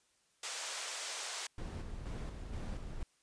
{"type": "band-pass noise", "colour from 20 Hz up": "white", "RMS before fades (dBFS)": -42, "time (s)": [0.43, 1.47], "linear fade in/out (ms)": 5, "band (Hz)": [480, 8200], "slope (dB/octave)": 24}
{"type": "noise with tremolo", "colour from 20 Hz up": "brown", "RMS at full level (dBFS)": -40, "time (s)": [1.58, 3.03], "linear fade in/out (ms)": 2, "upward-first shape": "square", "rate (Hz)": 2.1, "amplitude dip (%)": 40}
{"effects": ["white hiss -73 dBFS RMS until 3.22 s", "resampled to 22050 Hz"]}